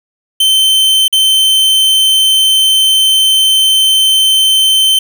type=tone with dropouts; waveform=45% pulse; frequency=3092 Hz; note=G7; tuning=24 cents flat; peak=-6 dBFS; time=0.4-4.99 s; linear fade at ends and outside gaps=5 ms; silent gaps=1.081-1.126 s; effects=none